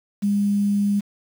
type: tone with quantisation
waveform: sine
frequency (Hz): 202.9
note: G#3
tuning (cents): -40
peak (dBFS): -17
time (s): 0.22-1.01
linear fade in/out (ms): 20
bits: 7
effects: none